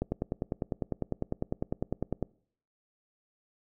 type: click train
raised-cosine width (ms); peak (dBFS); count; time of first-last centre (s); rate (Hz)
2; -16; 23; 0.02-2.227; 9.97
effects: noise-tail reverb RT60 0.6 s tail -26 dB re dry